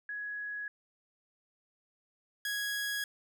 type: tone pair in turn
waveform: sine / sawtooth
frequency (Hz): 1674 / 1661.5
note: G#6 / G#6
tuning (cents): +13 / 0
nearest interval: unison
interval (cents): 13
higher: first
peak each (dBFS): -36 / -29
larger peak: second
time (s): 0.09-0.68 / 2.45-3.04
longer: neither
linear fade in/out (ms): 2
effects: none